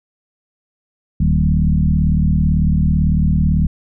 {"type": "tone with frequency modulation", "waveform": "sine", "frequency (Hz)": 116.54, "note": "A#2", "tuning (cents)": 0, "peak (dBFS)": -11, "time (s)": [1.2, 3.67], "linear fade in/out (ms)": 5, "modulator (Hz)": 38, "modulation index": 2.3, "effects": []}